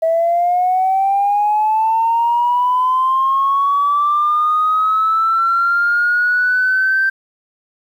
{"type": "linear sweep", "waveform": "sine", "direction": "up", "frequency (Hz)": [647, 1568], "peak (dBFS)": -11, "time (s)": [0.02, 7.1], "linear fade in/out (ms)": 10, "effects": ["tanh soft clip ceiling -7 dBFS", "8-bit"]}